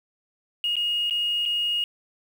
sine tone with dropouts, 2866 Hz, F7, 44 cents sharp, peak -21 dBFS, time 0.64-1.84 s, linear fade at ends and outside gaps 1 ms, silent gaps 0.756-0.766 / 1.098-1.108 / 1.454-1.459 s, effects tanh soft clip ceiling -18 dBFS + 8-bit

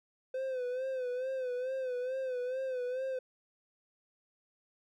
triangle tone with vibrato, 511 Hz, C5, 41 cents flat, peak -31 dBFS, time 0.34-3.19 s, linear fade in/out 5 ms, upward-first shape sine, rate 2.3 Hz, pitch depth 66 cents each way, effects none

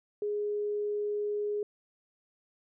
sine tone, 415.3 Hz, G#4, in tune, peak -29 dBFS, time 0.22-1.63 s, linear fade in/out 2 ms, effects none

